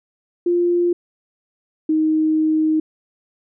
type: tone pair in turn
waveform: sine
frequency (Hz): 349.2 / 312.9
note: F4 / D#4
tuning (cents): 0 / +10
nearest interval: major second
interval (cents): 190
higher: first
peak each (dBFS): -14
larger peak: neither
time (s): 0.46-0.93 / 1.89-2.8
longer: second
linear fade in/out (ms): 5
effects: none